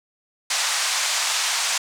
white band-pass noise, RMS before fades -23 dBFS, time 0.5-1.78 s, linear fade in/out 5 ms, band 740 to 7800 Hz, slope 24 dB/octave, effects none

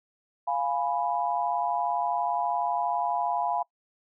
sine chord, F diminished, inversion none, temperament equal, 698.5 / 830.6 / 987.8 Hz, F5 / Ab5 / Cb6, 0 / 0 / 0 cents, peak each -29 / -29 / -30 dBFS, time 0.47-3.63 s, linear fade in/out 10 ms, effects noise-tail reverb RT60 0.1 s tail -23 dB re dry

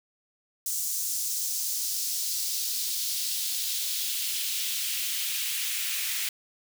white noise with high-pass filter sweep, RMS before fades -30 dBFS, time 0.66-6.29 s, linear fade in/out 2 ms, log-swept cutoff 6700 to 2200 Hz, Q 1.6, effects none

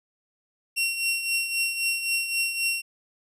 sawtooth tone with tremolo, 2735 Hz, F7, 37 cents flat, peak -18 dBFS, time 0.76-2.82 s, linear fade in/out 20 ms, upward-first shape triangle, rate 3.8 Hz, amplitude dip 65%, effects resampled to 32000 Hz

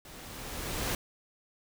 pink noise with level ramp, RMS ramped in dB -49 to -31 dBFS, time 0.05-0.95 s, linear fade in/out 2 ms, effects none

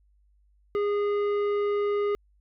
sine tone with tanh clipping, 410.4 Hz, G#4, 21 cents flat, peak -25 dBFS, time 0.75-2.15 s, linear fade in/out 0 ms, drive 11 dB, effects added 50 Hz sine -60 dBFS peak until 2.4 s

